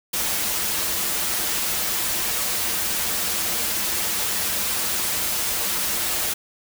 white noise with comb filter, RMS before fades -24 dBFS, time 0.13-6.34 s, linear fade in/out 10 ms, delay 7.4 ms, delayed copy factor -0.55, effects none

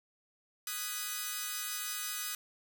5% pulse chord, G# minor seventh, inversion second, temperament equal, 1244.5 / 1480 / 1661.2 / 1975.5 Hz, D#6 / F#6 / G#6 / B6, 0 / 0 / 0 / 0 cents, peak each -28 / -30 / -33 / -32 dBFS, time 0.67-2.35 s, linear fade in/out 2 ms, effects none

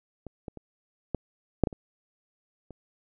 clicks, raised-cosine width 2 ms, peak -26 / -23 / -28 / -14 / -6 / -13 / -27 / -30 dBFS, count 8, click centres 0.267 / 0.482 / 0.573 / 1.147 / 1.637 / 1.672 / 1.728 / 2.707 s, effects none

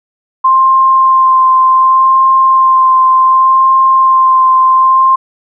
sine tone with vibrato, 1050 Hz, C6, 6 cents sharp, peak -4 dBFS, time 0.44-5.16 s, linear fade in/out 10 ms, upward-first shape sine, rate 0.67 Hz, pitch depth 12 cents each way, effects none

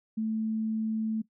sine tone, 220 Hz, A3, in tune, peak -27 dBFS, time 0.17-1.22 s, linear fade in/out 10 ms, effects noise-tail reverb RT60 0.1 s tail -17 dB re dry

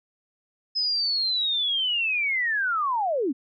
sine linear sweep, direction down, 5120 to 236.1 Hz, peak -22 dBFS, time 0.75-3.33 s, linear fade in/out 20 ms, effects none

